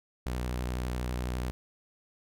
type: tone with vibrato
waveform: sawtooth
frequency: 61.74 Hz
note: B1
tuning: in tune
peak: -27 dBFS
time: 0.26-1.51 s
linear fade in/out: 0 ms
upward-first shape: triangle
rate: 12 Hz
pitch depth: 50 cents each way
effects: none